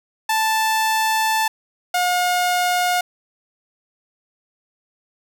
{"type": "tone pair in turn", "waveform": "sawtooth", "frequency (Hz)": [880, 717.3], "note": ["A5", "F5"], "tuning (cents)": [0, 46], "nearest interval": "major third", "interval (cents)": 354, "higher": "first", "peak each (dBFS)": -13, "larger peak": "neither", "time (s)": [[0.29, 1.48], [1.94, 3.01]], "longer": "first", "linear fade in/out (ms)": 5, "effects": []}